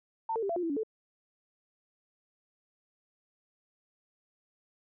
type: tone with pitch steps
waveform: sine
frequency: 899 / 453.5 / 395.7 / 676 / 355.3 / 331.2 / 283.6 / 438.9 Hz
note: A5 / A#4 / G4 / E5 / F4 / E4 / C#4 / A4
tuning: +37 / -48 / +16 / +43 / +30 / +8 / +40 / -4 cents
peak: -29 dBFS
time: 0.29-0.834 s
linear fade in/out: 5 ms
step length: 68 ms
effects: none